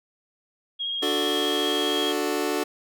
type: tone with vibrato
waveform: sine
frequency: 3264 Hz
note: G#7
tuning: 31 cents flat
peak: -26 dBFS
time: 0.79-2.13 s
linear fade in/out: 20 ms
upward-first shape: sine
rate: 15 Hz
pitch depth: 18 cents each way
type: chord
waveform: sawtooth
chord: D major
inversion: none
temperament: just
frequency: 293.7 / 367.1 / 440.5 Hz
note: D4 / F#4 / A4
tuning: 0 / -14 / +2 cents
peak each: -24 dBFS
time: 1.02-2.64 s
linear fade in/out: 10 ms
effects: none